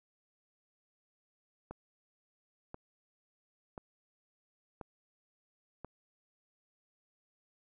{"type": "click train", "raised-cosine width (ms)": 1, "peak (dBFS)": -29, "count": 5, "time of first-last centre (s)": [1.71, 5.847], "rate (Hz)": 0.967, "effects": []}